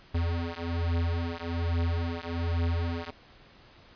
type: beating tone pair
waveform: square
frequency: 84 / 85.2 Hz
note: E2 / F2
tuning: +33 / -42 cents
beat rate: 1.2 Hz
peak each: -31 dBFS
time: 0.14-3.11 s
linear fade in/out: 10 ms
effects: pink hiss -55 dBFS RMS until 3.95 s + resampled to 11025 Hz